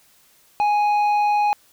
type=tone with tanh clipping; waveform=sine; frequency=831 Hz; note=G#5; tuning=1 cent sharp; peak=-17 dBFS; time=0.6-1.53 s; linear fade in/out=0 ms; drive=7 dB; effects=white hiss -56 dBFS RMS until 1.72 s